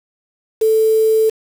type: tone with quantisation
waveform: sine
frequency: 440 Hz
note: A4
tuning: in tune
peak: -10 dBFS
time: 0.61-1.3 s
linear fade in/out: 10 ms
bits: 5
effects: none